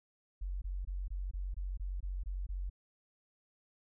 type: tone bursts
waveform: sine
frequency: 46.25 Hz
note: F#1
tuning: in tune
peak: -35 dBFS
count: 10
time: 0.41-2.699 s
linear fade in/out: 10 ms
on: 210 ms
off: 21 ms
effects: none